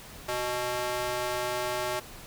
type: tone with high-pass filter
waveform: square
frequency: 123.47 Hz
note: B2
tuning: in tune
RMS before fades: -31 dBFS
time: 0.28-2 s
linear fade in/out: 10 ms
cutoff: 580 Hz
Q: 1.2
effects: pink hiss -46 dBFS RMS until 2.26 s